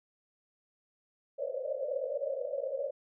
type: band-pass noise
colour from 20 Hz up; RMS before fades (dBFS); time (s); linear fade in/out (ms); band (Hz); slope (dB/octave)
pink; -35; 1.38-2.91; 20; 510 to 590; 96
effects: none